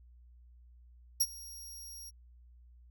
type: tone with ADSR envelope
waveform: 20% pulse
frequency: 5620 Hz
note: F8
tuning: 10 cents sharp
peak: -18 dBFS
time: 1.2-2.11 s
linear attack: 10 ms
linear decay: 47 ms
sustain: -22 dB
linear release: 24 ms
effects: added 60 Hz sine -55 dBFS peak until 2.9 s